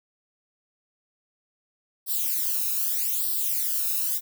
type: noise with flanger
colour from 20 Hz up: violet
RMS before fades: -26 dBFS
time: 2.06-4.21 s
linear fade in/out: 50 ms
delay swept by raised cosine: 0.22 to 0.77 ms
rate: 0.81 Hz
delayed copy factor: +0.95
effects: none